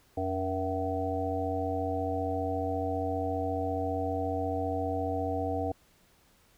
harmonic tone with a mistuned harmonic, 94.7 Hz, F#2, 41 cents sharp, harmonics 1 / 3 / 5 / 7 / 8, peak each -35 / -35 / -35 / -35 / -35 dBFS, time 0.17-5.72 s, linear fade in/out 5 ms, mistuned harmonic 1, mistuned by -100 cents, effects pink hiss -64 dBFS RMS until 6.57 s

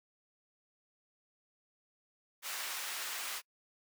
pink high-pass noise, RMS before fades -40 dBFS, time 2.42-3.42 s, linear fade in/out 50 ms, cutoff 1200 Hz, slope 12 dB/octave, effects noise-tail reverb RT60 0.1 s tail -26 dB re dry

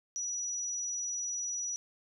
sine tone, 5860 Hz, F#8, 18 cents flat, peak -33 dBFS, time 0.16-1.76 s, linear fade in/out 0 ms, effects none

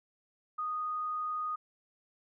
sine tone, 1239 Hz, D#6, 8 cents flat, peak -32 dBFS, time 0.58-1.56 s, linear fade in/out 10 ms, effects none

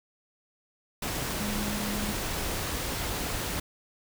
sine tone in noise, 207.7 Hz, G#3, in tune, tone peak -32 dBFS, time 1.4-2.12 s, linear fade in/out 5 ms, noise pink, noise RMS -32 dBFS, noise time 1.02-3.6 s, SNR -3 dB, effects none

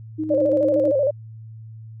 sine tone with tremolo, 311.1 Hz, D#4, in tune, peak -21 dBFS, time 0.18-0.92 s, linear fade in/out 20 ms, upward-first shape square, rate 8.9 Hz, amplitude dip 40%
sine tone with vibrato, 557 Hz, C#5, 8 cents sharp, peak -16 dBFS, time 0.3-1.11 s, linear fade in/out 10 ms, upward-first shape square, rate 13 Hz, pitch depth 87 cents each way
effects added 111 Hz sine -36 dBFS peak until 2 s

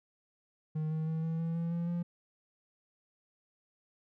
triangle tone with pitch steps, 155.56 / 157.91 / 160.3 / 162.73 / 165.19 / 167.69 / 170.23 / 172.8 Hz, D#3 / D#3 / E3 / E3 / E3 / E3 / F3 / F3, 0 / +26 / -48 / -22 / +4 / +30 / -44 / -18 cents, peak -29 dBFS, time 0.75-2.03 s, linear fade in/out 10 ms, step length 160 ms, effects none

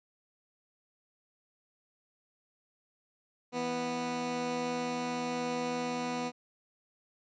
15% pulse tone pair together, 164.6 / 246.4 Hz, E3 / B3, -2 / -4 cents, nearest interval perfect fifth, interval 698 cents, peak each -36 / -26 dBFS, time 3.52-6.32 s, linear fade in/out 50 ms, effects resampled to 16000 Hz

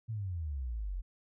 sine exponential sweep, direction down, 116.54 to 42.25 Hz, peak -34 dBFS, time 0.08-1.02 s, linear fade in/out 20 ms, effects none

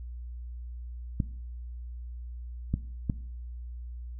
clicks, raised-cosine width 5 ms, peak -14 dBFS, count 3, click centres 1.202 / 2.74 / 3.098 s, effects noise-tail reverb RT60 0.6 s tail -18 dB re dry + added 60 Hz sine -37 dBFS peak until 4.19 s

